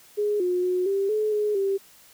sine tone with pitch steps, 416.1 / 359.7 / 363.8 / 393.7 / 428.2 / 419.9 / 392 Hz, G#4 / F#4 / F#4 / G4 / A4 / G#4 / G4, +3 / -49 / -29 / +8 / -47 / +19 / 0 cents, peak -21 dBFS, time 0.17-1.78 s, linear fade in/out 20 ms, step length 230 ms, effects white hiss -53 dBFS RMS until 2.13 s

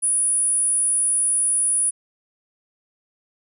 sine tone, 9790 Hz, D#9, 29 cents flat, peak -17 dBFS, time 0.02-1.91 s, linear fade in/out 20 ms, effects none

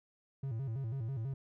triangle tone with vibrato, 123.47 Hz, B2, in tune, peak -33 dBFS, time 0.43-1.34 s, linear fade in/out 5 ms, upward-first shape square, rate 6.1 Hz, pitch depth 170 cents each way, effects none

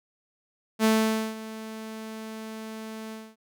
sawtooth tone with ADSR envelope, 220 Hz, A3, in tune, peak -14 dBFS, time 0.79-3.36 s, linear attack 54 ms, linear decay 500 ms, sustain -18 dB, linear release 240 ms, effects none

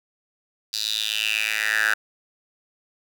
10% pulse tone with high-pass filter sweep, 108.1 Hz, A2, 30 cents flat, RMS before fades -24 dBFS, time 0.73-1.94 s, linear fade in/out 5 ms, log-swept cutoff 4500 to 1500 Hz, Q 5.3, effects none

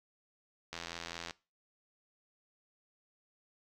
click train, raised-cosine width 0.2 ms, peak -23 dBFS, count 50, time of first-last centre 0.73-1.309 s, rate 84.7 Hz, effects noise-tail reverb RT60 0.3 s tail -21 dB re dry

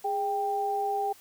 sine tone pair together, 412.4 / 789 Hz, G#4 / G5, -12 / +11 cents, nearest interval major seventh, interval 1123 cents, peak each -32 / -27 dBFS, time 0.04-1.13 s, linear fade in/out 10 ms, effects white hiss -55 dBFS RMS until 1.2 s

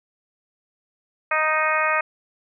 harmonic tone, 311.1 Hz, D#4, in tune, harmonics 2 / 3 / 4 / 5 / 6 / 7 / 8, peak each -26 / -28 / -23 / -27 / -26 / -28 / -27 dBFS, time 1.31-2.01 s, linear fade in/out 5 ms, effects none

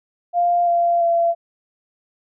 sine tone with pitch steps, 698.5 / 688.9 / 679.4 Hz, F5 / F5 / F5, 0 / -24 / -48 cents, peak -14 dBFS, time 0.33-1.35 s, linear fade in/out 50 ms, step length 340 ms, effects none

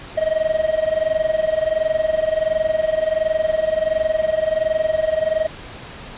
triangle tone with amplitude modulation, 631 Hz, D#5, 24 cents sharp, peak -11 dBFS, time 0.17-5.47 s, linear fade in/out 10 ms, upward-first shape sine, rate 21.4 Hz, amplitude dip 85%, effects pink hiss -36 dBFS RMS until 6.17 s + resampled to 8000 Hz

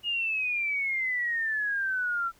sine exponential sweep, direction down, 2879 to 1345 Hz, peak -26 dBFS, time 0.03-2.32 s, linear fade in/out 50 ms, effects pink hiss -61 dBFS RMS until 2.39 s

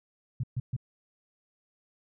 sine tone bursts, 124.6 Hz, B2, 16 cents sharp, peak -27 dBFS, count 3, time 0.4-0.765 s, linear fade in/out 5 ms, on 35 ms, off 130 ms, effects none

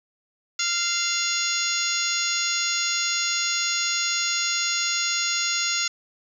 harmonic tone with a mistuned harmonic, 694 Hz, F5, 11 cents flat, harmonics 2 / 3 / 4 / 5 / 6 / 7 / 8 / 9 / 10, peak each -31 / -31 / -31 / -31 / -31 / -31 / -31 / -31 / -31 dBFS, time 0.59-5.88 s, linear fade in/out 5 ms, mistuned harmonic 9, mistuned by +72 cents, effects 9-bit

